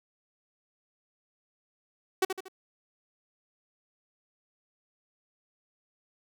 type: tone with echo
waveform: sawtooth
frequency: 378 Hz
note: F#4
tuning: 37 cents sharp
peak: -18 dBFS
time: 2.22-2.25 s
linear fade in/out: 5 ms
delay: 78 ms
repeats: 3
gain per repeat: -7 dB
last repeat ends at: 2.484 s
effects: none